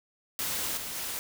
white noise with level steps, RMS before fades -32 / -37 / -35 dBFS, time 0.39-1.19 s, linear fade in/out 0 ms, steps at 0.77 / 0.95 s, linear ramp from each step 5 ms, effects none

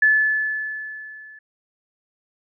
sine tone with level ramp, 1731 Hz, A6, 29 cents flat, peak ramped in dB -11 to -41 dBFS, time 0.02-1.39 s, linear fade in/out 5 ms, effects none

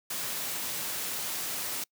white noise, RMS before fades -34 dBFS, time 0.1-1.84 s, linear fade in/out 5 ms, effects noise-tail reverb RT60 0.1 s tail -26 dB re dry + high-pass 100 Hz 12 dB/octave

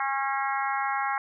harmonic tone with a mistuned harmonic, 272.5 Hz, C#4, 29 cents flat, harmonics 3 / 4 / 5 / 6 / 7 / 8, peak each -29 / -31 / -33 / -35 / -36 / -37 dBFS, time 0-1.18 s, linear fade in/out 2 ms, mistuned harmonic 8, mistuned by -17 cents, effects none

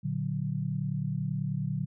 sine chord, Bb augmented, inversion none, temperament equal, 116.54 / 146.83 / 185 Hz, Bb2 / D3 / F#3, 0 / 0 / 0 cents, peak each -35 / -31 / -34 dBFS, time 0.03-1.86 s, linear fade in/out 20 ms, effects none

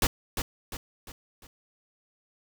pink noise with echo, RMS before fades -23 dBFS, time 0.02-0.07 s, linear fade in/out 2 ms, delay 350 ms, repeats 4, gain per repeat -7 dB, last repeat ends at 1.47 s, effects none

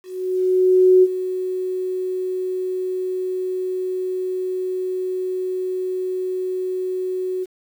sine tone with ADSR envelope, 370 Hz, F#4, in tune, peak -8 dBFS, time 0.03-7.46 s, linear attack 1000 ms, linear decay 39 ms, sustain -13 dB, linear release 32 ms, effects 8-bit

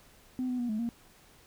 sine tone with pitch steps, 254.7 / 249.7 / 241.4 / 215 / 234.7 Hz, C4 / B3 / B3 / A3 / A#3, -46 / +19 / -39 / -40 / +12 cents, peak -28 dBFS, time 0.39-0.89 s, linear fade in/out 0 ms, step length 100 ms, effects tanh soft clip ceiling -26 dBFS + pink hiss -59 dBFS RMS until 1.46 s

